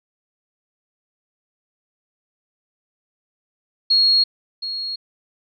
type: tone with echo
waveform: sine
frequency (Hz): 4298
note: C8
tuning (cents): +46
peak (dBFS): -12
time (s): 3.9-4.24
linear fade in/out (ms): 10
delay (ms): 720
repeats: 1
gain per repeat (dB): -12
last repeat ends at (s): 4.96
effects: none